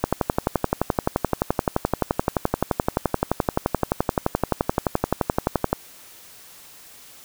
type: click train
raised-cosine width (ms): 1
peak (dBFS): -4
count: 67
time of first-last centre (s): 0.04-5.73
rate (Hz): 11.6
effects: white hiss -46 dBFS RMS until 7.24 s